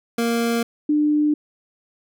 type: tone pair in turn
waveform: 25% pulse / sine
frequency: 233.1 / 298.9 Hz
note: A#3 / D4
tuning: 0 / +31 cents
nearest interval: major third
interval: 431 cents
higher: second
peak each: -15 dBFS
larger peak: neither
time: 0.18-0.63 / 0.89-1.34 s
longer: neither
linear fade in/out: 5 ms
effects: none